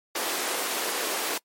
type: high-pass noise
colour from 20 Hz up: pink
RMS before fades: -29 dBFS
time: 0.15-1.38 s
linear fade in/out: 5 ms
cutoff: 330 Hz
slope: 24 dB/octave
effects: noise-tail reverb RT60 0.1 s tail -24 dB re dry + MP3 64 kbps